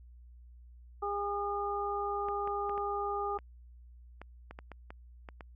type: harmonic tone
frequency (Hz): 406.3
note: G#4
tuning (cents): -38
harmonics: 1 / 2 / 3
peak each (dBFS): -36 / -36 / -36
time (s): 1.02-3.38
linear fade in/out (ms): 10
type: clicks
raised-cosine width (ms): 0.5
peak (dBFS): -30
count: 12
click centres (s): 2.286 / 2.475 / 2.695 / 2.778 / 3.388 / 4.216 / 4.51 / 4.589 / 4.717 / 4.905 / 5.288 / 5.408
effects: added 60 Hz sine -51 dBFS peak until 5.55 s